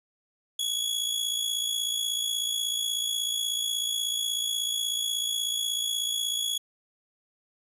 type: tone with amplitude modulation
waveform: sawtooth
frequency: 3360 Hz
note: G#7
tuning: 19 cents sharp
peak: -21 dBFS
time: 0.59-6.58 s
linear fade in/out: 5 ms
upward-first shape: sine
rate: 56.4 Hz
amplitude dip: 60%
effects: resampled to 32000 Hz